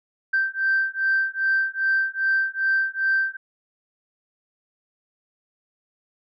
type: beating tone pair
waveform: sine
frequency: 1562 / 1564.5 Hz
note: G6 / G6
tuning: -7 / -4 cents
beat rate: 2.5 Hz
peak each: -22 dBFS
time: 0.33-3.37 s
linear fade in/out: 10 ms
effects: tanh soft clip ceiling -13 dBFS